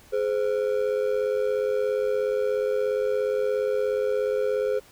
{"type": "ring-modulated tone", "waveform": "triangle", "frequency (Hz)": 469.1, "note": "A#4", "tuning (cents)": 11, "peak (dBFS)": -17, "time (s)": [0.12, 4.8], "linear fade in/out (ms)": 20, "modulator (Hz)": 48.5, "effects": ["pink hiss -53 dBFS RMS until 4.91 s"]}